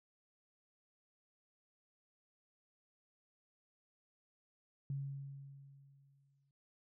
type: tone with exponential decay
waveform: sine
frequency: 138.59 Hz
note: C#3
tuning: in tune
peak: -36 dBFS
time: 4.9-6.51 s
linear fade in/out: 2 ms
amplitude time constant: 350 ms
effects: none